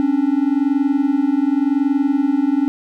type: tone pair together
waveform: triangle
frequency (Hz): 270 / 290.9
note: C#4 / D4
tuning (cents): -45 / -16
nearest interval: minor second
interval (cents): 129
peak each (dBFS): -15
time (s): 0-2.68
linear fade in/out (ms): 0
effects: none